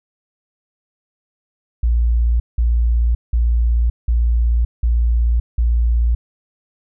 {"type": "tone bursts", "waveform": "sine", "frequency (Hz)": 58.27, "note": "A#1", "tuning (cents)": 0, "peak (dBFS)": -12, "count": 6, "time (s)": [1.83, 6.15], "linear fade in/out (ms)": 5, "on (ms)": 570, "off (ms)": 180, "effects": []}